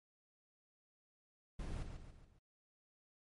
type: noise with echo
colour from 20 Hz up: brown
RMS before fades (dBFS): -43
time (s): 1.59-1.83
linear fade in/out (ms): 5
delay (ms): 140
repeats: 4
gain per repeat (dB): -6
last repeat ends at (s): 2.39
effects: MP3 48 kbps